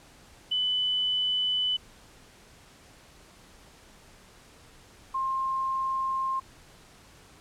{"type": "tone pair in turn", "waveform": "sine", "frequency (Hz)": [3000, 1060.7], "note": ["F#7", "C6"], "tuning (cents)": [23, 23], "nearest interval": "octave + tritone", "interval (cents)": 1800, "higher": "first", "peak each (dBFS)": [-24, -26], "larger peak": "first", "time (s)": [[0.51, 1.77], [5.14, 6.4]], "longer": "neither", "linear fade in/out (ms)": 10, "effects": ["pink hiss -54 dBFS RMS until 7.4 s", "low-pass 10000 Hz 12 dB/octave"]}